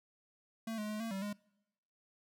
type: tone with pitch steps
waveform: square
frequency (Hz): 224.8 / 211.3 / 212.8 / 227.1 / 193.4 / 206.2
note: A3 / G#3 / G#3 / A#3 / G3 / G#3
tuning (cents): +37 / +30 / +42 / -45 / -23 / -12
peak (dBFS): -38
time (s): 0.67-1.33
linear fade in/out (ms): 5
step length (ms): 110
effects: noise-tail reverb RT60 0.9 s tail -25 dB re dry